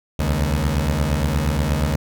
20% pulse beating tone pair, 69.3 / 77.8 Hz, C#2 / D#2, 0 / 0 cents, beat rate 8.5 Hz, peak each -16 dBFS, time 0.19-1.96 s, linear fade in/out 5 ms, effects none

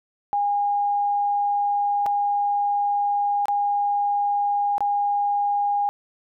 sine tone with dropouts, 815 Hz, G#5, 33 cents flat, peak -19 dBFS, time 0.33-5.89 s, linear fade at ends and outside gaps 0 ms, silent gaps 2.06-2.064 / 3.456-3.483 / 4.781-4.806 s, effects none

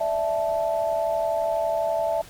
sine chord, D suspended second, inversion none, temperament equal with one note detuned, 587.3 / 659.3 / 874.4 Hz, D5 / E5 / A5, 0 / 0 / -11 cents, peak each -29 / -23 / -29 dBFS, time 0-2.22 s, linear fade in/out 10 ms, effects pink hiss -46 dBFS RMS until 2.29 s + Opus 48 kbps

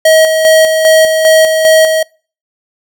square tone with tremolo, 636 Hz, D#5, 38 cents sharp, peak -4 dBFS, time 0.05-2.03 s, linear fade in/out 5 ms, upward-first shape square, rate 2.5 Hz, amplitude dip 45%, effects noise-tail reverb RT60 0.4 s tail -26 dB re dry

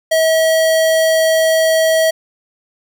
square tone, 643 Hz, E5, 43 cents flat, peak -11 dBFS, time 0.11-2.11 s, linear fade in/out 10 ms, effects none

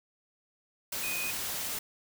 sine tone in noise, 2489 Hz, D#7, in tune, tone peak -34 dBFS, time 1.03-1.31 s, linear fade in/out 5 ms, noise white, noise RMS -35 dBFS, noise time 0.92-1.79 s, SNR -2 dB, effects none

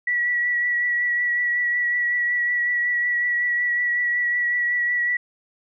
sine tone with vibrato, 1939 Hz, B6, 32 cents flat, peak -19 dBFS, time 0.07-5.17 s, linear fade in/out 5 ms, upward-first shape triangle, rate 5.4 Hz, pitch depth 22 cents each way, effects none

